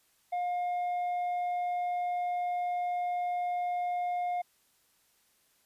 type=tone with tanh clipping; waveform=sine; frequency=712 Hz; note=F5; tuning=33 cents sharp; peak=-30 dBFS; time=0.32-4.42 s; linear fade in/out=10 ms; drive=4 dB; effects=white hiss -69 dBFS RMS until 5.65 s + resampled to 32000 Hz